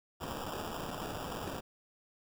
white noise with sample-and-hold, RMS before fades -40 dBFS, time 0.2-1.61 s, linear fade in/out 20 ms, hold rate 2100 Hz, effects none

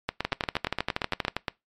two click trains, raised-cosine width 0.3 ms, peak -10 / -9 dBFS, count 13 / 14, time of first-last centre 0.09-1.482 / 0.25-1.282 s, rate 8.62 / 12.6 Hz, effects noise-tail reverb RT60 0.2 s tail -22 dB re dry + MP3 64 kbps

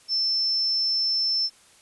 sine tone, 5320 Hz, E8, 15 cents sharp, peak -21 dBFS, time 0.08-1.5 s, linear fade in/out 50 ms, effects white hiss -55 dBFS RMS until 1.81 s + resampled to 24000 Hz

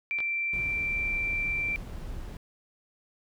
sine tone, 2349 Hz, D7, in tune, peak -27 dBFS, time 0.11-1.76 s, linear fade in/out 0 ms
clicks, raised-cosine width 0.3 ms, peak -24 / -23 dBFS, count 2, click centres 0.187 / 0.204 s
brown noise, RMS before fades -38 dBFS, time 0.53-2.37 s, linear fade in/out 2 ms
effects none

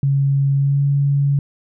sine tone with pitch glide, 138.59 to 140.93 Hz, C#3 to C#3, 0 to +29 cents, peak -13 dBFS, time 0.03-1.39 s, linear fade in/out 2 ms, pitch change +29 cents, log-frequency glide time 0.55-0.82 s, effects none

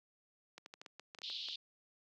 clicks, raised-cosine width 0.2 ms, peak -32 dBFS, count 11, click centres 0.58 / 0.661 / 0.739 / 0.815 / 0.862 / 0.996 / 1.148 / 1.187 / 1.218 / 1.3 / 1.486 s
white band-pass noise, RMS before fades -44 dBFS, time 1.23-1.56 s, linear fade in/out 5 ms, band 3100 to 4300 Hz, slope 48 dB/octave
effects high-pass 300 Hz 12 dB/octave

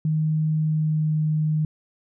sine tone with pitch glide, 155.8 to 154.46 Hz, D#3 to D#3, +3 to -12 cents, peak -19 dBFS, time 0.05-1.65 s, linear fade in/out 2 ms, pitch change -15 cents, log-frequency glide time 0.56-1.18 s, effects none

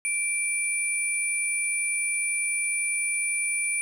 sine tone pair together, 2346 / 9404 Hz, D7 / D9, -2 / +1 cents, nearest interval 2 octaves, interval 2403 cents, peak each -27 / -27 dBFS, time 0.05-3.81 s, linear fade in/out 0 ms, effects 8-bit

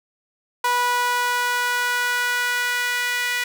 sawtooth tone with high-pass filter sweep, 489.3 Hz, B4, 16 cents flat, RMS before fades -22 dBFS, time 0.64-3.44 s, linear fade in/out 5 ms, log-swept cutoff 1000 to 1900 Hz, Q 2.6, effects none

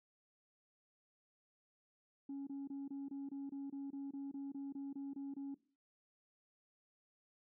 sine tone bursts, 277.2 Hz, C#4, in tune, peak -40 dBFS, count 16, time 2.29-5.545 s, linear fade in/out 5 ms, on 180 ms, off 25 ms, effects noise-tail reverb RT60 0.4 s tail -18 dB re dry + tanh soft clip ceiling -40 dBFS

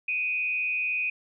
sine tone with frequency modulation, 2489 Hz, D#7, in tune, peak -25 dBFS, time 0.08-1.1 s, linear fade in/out 5 ms, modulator 157 Hz, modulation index 0.51, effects none

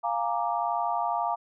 sine chord, Bb dominant seventh, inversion second, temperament equal, 698.5 / 830.6 / 932.3 / 1174.7 Hz, F5 / Ab5 / Bb5 / D6, 0 / 0 / 0 / 0 cents, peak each -29 / -32 / -30 / -33 dBFS, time 0.03-1.36 s, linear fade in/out 20 ms, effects none

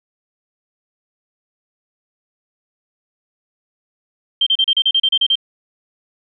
sine tone bursts, 3149 Hz, G7, 7 cents sharp, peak -11 dBFS, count 11, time 4.41-5.355 s, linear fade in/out 5 ms, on 55 ms, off 34 ms, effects none

